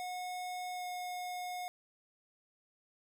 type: tone with pitch glide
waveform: square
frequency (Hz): 727 to 722.4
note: F#5 to F#5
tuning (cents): -31 to -42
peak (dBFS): -39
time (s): 0-1.68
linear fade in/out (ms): 0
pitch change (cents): -11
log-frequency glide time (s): 0.73-0.85
effects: none